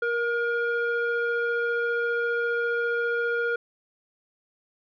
sine tone pair together, 470 / 1424.8 Hz, A#4 / F6, +14 / +34 cents, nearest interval octave + perfect fifth, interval 1920 cents, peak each -24 dBFS, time 0.02-3.56 s, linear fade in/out 5 ms, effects tanh soft clip ceiling -20 dBFS

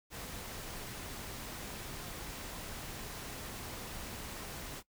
pink noise, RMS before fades -44 dBFS, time 0.1-4.83 s, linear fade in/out 50 ms, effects noise-tail reverb RT60 0.1 s tail -19 dB re dry

